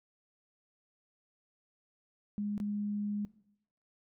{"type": "tone with dropouts", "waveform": "sine", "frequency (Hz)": 206.4, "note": "G#3", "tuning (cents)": -10, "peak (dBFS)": -32, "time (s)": [2.38, 3.25], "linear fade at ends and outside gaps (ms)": 0, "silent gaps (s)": [2.579, 2.601], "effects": ["noise-tail reverb RT60 0.8 s tail -20 dB re dry"]}